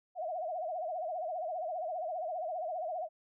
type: tone with vibrato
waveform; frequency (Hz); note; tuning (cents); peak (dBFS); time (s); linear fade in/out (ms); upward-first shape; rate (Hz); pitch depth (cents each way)
sine; 678; E5; +49; -34; 0.15-3.09; 50; sine; 15; 160
effects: none